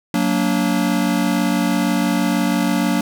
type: chord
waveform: square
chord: Gb augmented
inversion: none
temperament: just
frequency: 185 / 231.2 / 289.1 Hz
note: Gb3 / Bb3 / D4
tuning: 0 / -14 / -27 cents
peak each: -21 dBFS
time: 0.14-3.01 s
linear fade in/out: 2 ms
effects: none